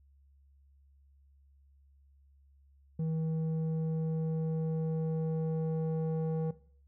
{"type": "tone with low-pass filter sweep", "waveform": "square", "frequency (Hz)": 160, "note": "D#3", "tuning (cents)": 49, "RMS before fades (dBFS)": -33, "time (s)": [2.99, 6.51], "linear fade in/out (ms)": 5, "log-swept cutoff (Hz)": [320, 550], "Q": 1.5, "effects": ["noise-tail reverb RT60 0.5 s tail -17 dB re dry", "added 69 Hz sine -60 dBFS peak until 6.87 s"]}